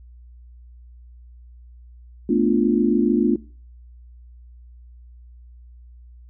sine chord, B half-diminished seventh, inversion third, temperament equal, 220 / 246.9 / 293.7 / 349.2 Hz, A3 / B3 / D4 / F4, 0 / 0 / 0 / 0 cents, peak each -21 dBFS, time 2.29-3.36 s, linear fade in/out 5 ms, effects noise-tail reverb RT60 0.4 s tail -21 dB re dry + added 60 Hz sine -42 dBFS peak until 6.29 s

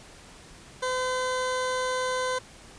20% pulse tone, 510 Hz, C5, 44 cents flat, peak -21 dBFS, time 0.82-2.39 s, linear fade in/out 10 ms, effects pink hiss -49 dBFS RMS until 2.78 s + resampled to 22050 Hz

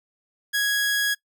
sawtooth tone, 1661.2 Hz, G#6, in tune, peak -17 dBFS, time 0.53-1.15 s, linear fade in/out 20 ms, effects noise-tail reverb RT60 0.1 s tail -23 dB re dry

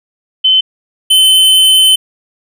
sine / square tone pair in turn, 3059 / 3059 Hz, G7 / G7, -43 / -43 cents, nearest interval unison, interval 0 cents, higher neither, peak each -5 dBFS, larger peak neither, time 0.44-0.61 / 1.1-1.96 s, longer second, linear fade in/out 10 ms, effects none

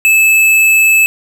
sine tone with hard clipping, 2612 Hz, E7, 17 cents flat, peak -7 dBFS, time 0.05-1.06 s, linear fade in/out 0 ms, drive 13 dB, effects none

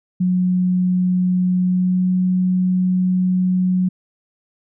sine tone with pitch glide, 182 to 183.48 Hz, F#3 to F#3, -28 to -14 cents, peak -14 dBFS, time 0.2-3.89 s, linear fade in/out 10 ms, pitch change +14 cents, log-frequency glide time 1.63-2.11 s, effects none

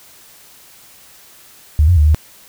sine tone with pitch steps, 75.6 / 88.5 / 75.1 / 76.9 Hz, D#2 / F2 / D2 / D#2, -49 / +23 / +39 / -20 cents, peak -7 dBFS, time 1.79-2.146 s, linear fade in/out 0 ms, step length 89 ms, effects white hiss -44 dBFS RMS until 2.48 s

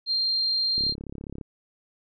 sine tone, 4186 Hz, C8, in tune, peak -22 dBFS, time 0.06-0.95 s, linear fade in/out 50 ms
click train, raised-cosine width 3 ms, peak -24 dBFS, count 23, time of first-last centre 0.78-1.412 s, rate 34.8 Hz
effects none

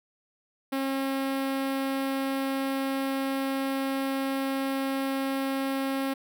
sawtooth tone with notch filter, 270.3 Hz, C#4, 44 cents flat, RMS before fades -29 dBFS, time 0.72-6.14 s, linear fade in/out 10 ms, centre 6700 Hz, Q 1.2, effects none

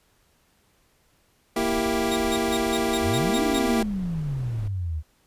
25% pulse chord, E diminished, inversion second, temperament equal, 233.1 / 329.6 / 392 Hz, Bb3 / E4 / G4, 0 / 0 / 0 cents, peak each -23 dBFS, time 1.56-3.83 s, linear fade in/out 5 ms
brown noise, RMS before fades -38 dBFS, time 1.58-4.68 s, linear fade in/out 5 ms
sawtooth tone bursts, 3729 Hz, A#7, in tune, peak -25 dBFS, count 8, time 2.11-3.592 s, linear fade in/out 10 ms, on 54 ms, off 150 ms
sine exponential two-way sweep, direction up then down, 73.8 to 311.1 to 73.8 Hz, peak -25 dBFS, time 3.01-5.03 s, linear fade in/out 50 ms, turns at 3.43 s
effects pink hiss -64 dBFS RMS until 5.26 s + resampled to 32000 Hz

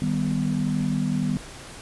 sine chord, Eb augmented, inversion none, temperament equal with one note detuned, 154.4 / 196 / 246.9 Hz, Eb3 / G3 / B3, -13 / 0 / 0 cents, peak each -26 dBFS, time 0.02-1.37 s, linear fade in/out 0 ms, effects pink hiss -41 dBFS RMS until 1.81 s + resampled to 24000 Hz

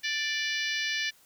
harmonic tone, 587.3 Hz, D5, in tune, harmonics 3 / 4 / 5 / 6 / 7 / 8 / 9 / 10, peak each -32 / -34 / -36 / -38 / -39 / -40 / -41 / -42 dBFS, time 0.03-1.11 s, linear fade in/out 20 ms, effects white hiss -60 dBFS RMS until 1.25 s

